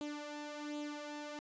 sawtooth tone with flanger, 295.8 Hz, D4, 13 cents sharp, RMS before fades -44 dBFS, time 0.01-1.39 s, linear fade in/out 0 ms, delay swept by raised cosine 0.27 to 2.27 ms, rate 1.3 Hz, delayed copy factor +0.65, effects resampled to 16000 Hz

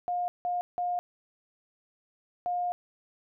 sine tone bursts at uneven times, 711 Hz, F5, 31 cents sharp, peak -27 dBFS, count 4, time 0.08-0.28 / 0.45-0.61 / 0.78-0.99 / 2.46-2.72 s, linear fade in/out 0 ms, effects none

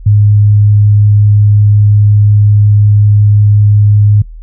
sine tone, 103.83 Hz, G#2, in tune, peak -3 dBFS, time 0.06-4.22 s, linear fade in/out 5 ms, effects noise-tail reverb RT60 0.1 s tail -21 dB re dry + added 40 Hz sine -25 dBFS peak until 4.42 s

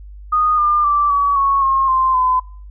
sine tone with pitch steps, 1235 / 1201.2 / 1168.4 / 1136.4 / 1105.4 / 1075.1 / 1045.7 / 1017.1 Hz, D#6 / D6 / D6 / C#6 / C#6 / C6 / C6 / C6, -13 / +39 / -9 / +43 / -5 / +47 / -1 / -49 cents, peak -12 dBFS, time 0.32-2.4 s, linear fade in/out 10 ms, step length 260 ms, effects noise-tail reverb RT60 0.5 s tail -23 dB re dry + added 50 Hz sine -33 dBFS peak until 2.7 s

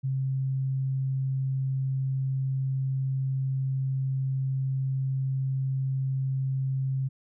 sine tone, 133.4 Hz, C3, 34 cents sharp, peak -25 dBFS, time 0.03-7.09 s, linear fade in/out 20 ms, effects none

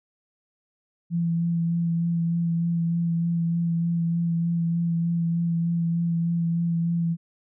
sine tone with vibrato, 168.6 Hz, E3, 39 cents sharp, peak -21 dBFS, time 1.1-7.17 s, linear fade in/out 50 ms, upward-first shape sine, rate 3.3 Hz, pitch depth 16 cents each way, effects none

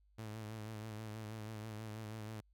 sawtooth tone with vibrato, 108.7 Hz, A2, 21 cents flat, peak -40 dBFS, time 0.18-2.41 s, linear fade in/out 10 ms, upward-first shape sine, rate 6.2 Hz, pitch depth 48 cents each way, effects added 50 Hz sine -67 dBFS peak until 2.53 s

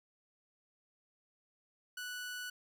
sawtooth tone, 1480 Hz, F#6, in tune, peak -37 dBFS, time 1.97-2.5 s, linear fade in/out 5 ms, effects none

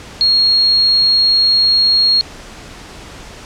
sine tone, 4285 Hz, C8, 40 cents sharp, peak -8 dBFS, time 0.21-2.21 s, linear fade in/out 0 ms, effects pink hiss -34 dBFS RMS until 3.45 s + low-pass 7000 Hz 12 dB/octave

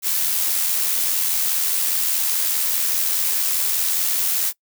blue noise with amplitude modulation, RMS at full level -19 dBFS, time 0.02-4.53 s, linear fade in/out 50 ms, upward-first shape sine, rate 84.9 Hz, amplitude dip 35%, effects noise-tail reverb RT60 0.1 s tail -23 dB re dry

